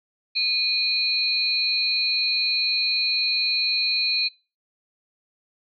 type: tone cluster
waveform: sine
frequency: 2458 / 4039 / 4299 Hz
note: D#7 / B7 / C8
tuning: -22 / +38 / +46 cents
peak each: -25 / -24 / -24 dBFS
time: 0.35-4.29 s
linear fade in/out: 20 ms
effects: noise-tail reverb RT60 0.3 s tail -23 dB re dry